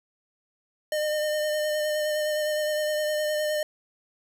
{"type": "tone with vibrato", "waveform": "square", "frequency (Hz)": 607, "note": "D#5", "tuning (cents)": -43, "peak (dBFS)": -25, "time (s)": [0.92, 3.63], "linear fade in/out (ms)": 2, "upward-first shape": "sine", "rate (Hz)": 9.7, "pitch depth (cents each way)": 18, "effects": ["11-bit"]}